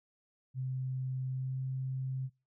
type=tone with pitch glide; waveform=sine; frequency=130 to 131.36 Hz; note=C3 to C3; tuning=-11 to +7 cents; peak=-33 dBFS; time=0.54-2.3 s; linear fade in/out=50 ms; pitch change=+18 cents; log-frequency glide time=1.28-1.61 s; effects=noise-tail reverb RT60 0.3 s tail -25 dB re dry